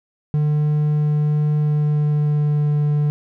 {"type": "tone with pitch glide", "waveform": "triangle", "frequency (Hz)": [149.9, 147.84], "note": ["D3", "D3"], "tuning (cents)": [36, 12], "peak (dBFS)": -13, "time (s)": [0.34, 3.1], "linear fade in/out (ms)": 0, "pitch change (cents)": -24, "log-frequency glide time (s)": [1.5, 2.79], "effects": []}